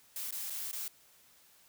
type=noise with dropouts; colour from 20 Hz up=blue; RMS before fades=-39 dBFS; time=0.16-0.88 s; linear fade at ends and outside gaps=2 ms; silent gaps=0.309-0.324 / 0.499-0.503 / 0.714-0.729 s; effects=white hiss -63 dBFS RMS until 1.68 s